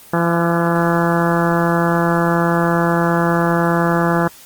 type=harmonic tone with a mistuned harmonic; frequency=169.7 Hz; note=F3; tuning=49 cents flat; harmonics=1 / 2 / 3 / 4 / 5 / 6 / 7 / 8 / 9 / 10; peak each=-17 / -20 / -22 / -23 / -24 / -25 / -25 / -26 / -27 / -27 dBFS; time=0.13-4.28 s; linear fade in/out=5 ms; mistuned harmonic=9; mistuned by=-42 cents; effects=white hiss -42 dBFS RMS until 4.45 s + Opus 24 kbps